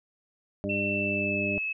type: harmonic tone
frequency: 100 Hz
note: G2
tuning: 35 cents sharp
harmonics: 1 / 2 / 3 / 4 / 6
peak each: -37 / -32 / -35 / -36 / -34 dBFS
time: 0.64-1.58 s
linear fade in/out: 0 ms
type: tone with pitch glide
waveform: sine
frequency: 2691 to 2592 Hz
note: E7 to E7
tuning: +35 to -30 cents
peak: -28 dBFS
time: 0.69-1.73 s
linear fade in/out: 10 ms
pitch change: -65 cents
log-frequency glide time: 0.82-1.49 s
effects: none